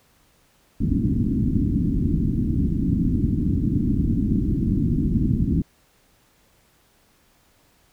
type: low-pass noise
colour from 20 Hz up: white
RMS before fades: -21 dBFS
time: 0.8-5.62 s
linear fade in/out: 5 ms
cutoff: 290 Hz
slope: 48 dB/octave
effects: pink hiss -60 dBFS RMS until 7.92 s